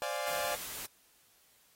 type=chord; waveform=sawtooth; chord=D half-diminished seventh; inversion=third; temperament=equal; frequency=523.3 / 587.3 / 698.5 / 830.6 Hz; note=C5 / D5 / F5 / Ab5; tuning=0 / 0 / 0 / 0 cents; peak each=-37 / -33 / -36 / -37 dBFS; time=0.02-0.55 s; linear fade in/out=0 ms
type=noise; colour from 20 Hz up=white; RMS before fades=-42 dBFS; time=0.27-0.86 s; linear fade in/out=2 ms
effects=white hiss -66 dBFS RMS until 1.75 s + AAC 48 kbps